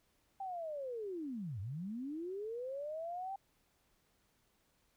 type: linear two-way sweep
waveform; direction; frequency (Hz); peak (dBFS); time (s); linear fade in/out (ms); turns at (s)
sine; down then up; 792 to 90 to 792; -39; 0.4-3.36; 5; 1.6
effects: pink hiss -75 dBFS RMS until 4.96 s